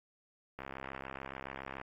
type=click train; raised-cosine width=0.5 ms; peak=-27 dBFS; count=83; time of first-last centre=0.59-1.814 s; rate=67 Hz; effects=AAC 32 kbps